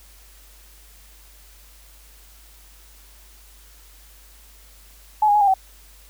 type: tone with pitch steps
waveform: sine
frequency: 853 / 821 / 839 / 803 / 764 Hz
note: G#5 / G#5 / G#5 / G5 / G5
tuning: +46 / -20 / +17 / +41 / -45 cents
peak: -13 dBFS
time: 5.22-5.54 s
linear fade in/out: 5 ms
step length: 64 ms
effects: added 50 Hz sine -48 dBFS peak until 6.09 s + white hiss -51 dBFS RMS until 6.09 s